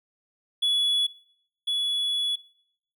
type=tone pair in turn; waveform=triangle; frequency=3399 / 3399 Hz; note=G#7 / G#7; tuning=+39 / +39 cents; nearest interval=unison; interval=0 cents; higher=neither; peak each=-19 / -22 dBFS; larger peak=first; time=0.62-1.07 / 1.67-2.36 s; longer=second; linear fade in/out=10 ms; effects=noise-tail reverb RT60 0.7 s tail -22 dB re dry